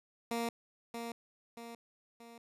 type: tone with echo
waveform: 15% pulse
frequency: 233.1 Hz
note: A#3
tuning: in tune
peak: -27 dBFS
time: 0.31-0.49 s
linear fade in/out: 2 ms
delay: 630 ms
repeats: 3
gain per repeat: -6 dB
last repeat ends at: 2.38 s
effects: resampled to 32000 Hz